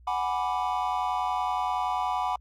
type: chord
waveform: triangle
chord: G# half-diminished seventh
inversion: third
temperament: equal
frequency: 740 / 830.6 / 987.8 / 1174.7 Hz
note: F#5 / G#5 / B5 / D6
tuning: 0 / 0 / 0 / 0 cents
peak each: -28 / -31 / -28 / -32 dBFS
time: 0.07-2.36 s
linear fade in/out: 5 ms
effects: added 60 Hz sine -50 dBFS peak until 2.4 s + Opus 48 kbps